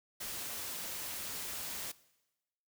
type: noise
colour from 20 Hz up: white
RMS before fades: -41 dBFS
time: 0.2-1.92 s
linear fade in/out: 10 ms
effects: noise-tail reverb RT60 1.0 s tail -20 dB re dry